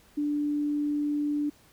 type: tone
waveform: sine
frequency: 293.7 Hz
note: D4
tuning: in tune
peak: -25 dBFS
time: 0.17-1.5 s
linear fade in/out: 10 ms
effects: pink hiss -59 dBFS RMS until 1.72 s